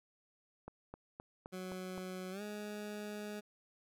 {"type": "click train", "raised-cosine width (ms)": 1, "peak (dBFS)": -32, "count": 6, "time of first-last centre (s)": [0.68, 1.979], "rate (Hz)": 3.85}
{"type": "tone with pitch glide", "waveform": "20% pulse", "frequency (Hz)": [185, 208.9], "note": ["F#3", "G#3"], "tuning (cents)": [0, 10], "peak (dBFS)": -37, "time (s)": [1.52, 3.41], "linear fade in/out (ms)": 20, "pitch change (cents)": 210, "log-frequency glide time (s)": [2.31, 2.42]}
{"effects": []}